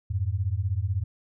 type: beating tone pair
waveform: sine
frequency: 88 / 104 Hz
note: F2 / G#2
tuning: +14 / +3 cents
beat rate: 16 Hz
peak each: -27 dBFS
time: 0.1-1.04 s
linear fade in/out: 10 ms
effects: none